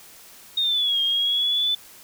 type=exponential two-way sweep; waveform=sine; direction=down then up; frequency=3726 to 3218 to 3512 Hz; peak=-19 dBFS; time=0.57-1.75 s; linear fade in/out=5 ms; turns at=1.01 s; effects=white hiss -47 dBFS RMS until 2.03 s